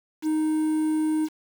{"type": "tone with quantisation", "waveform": "triangle", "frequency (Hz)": 311.1, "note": "D#4", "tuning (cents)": 0, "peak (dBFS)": -19, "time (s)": [0.22, 1.29], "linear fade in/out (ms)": 50, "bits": 7, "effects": []}